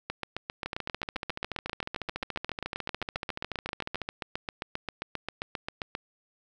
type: two click trains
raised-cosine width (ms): 0.3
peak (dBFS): -16 / -17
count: 45 / 48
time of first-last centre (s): 0.1-5.951 / 0.66-4.017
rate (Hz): 7.52 / 14
effects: none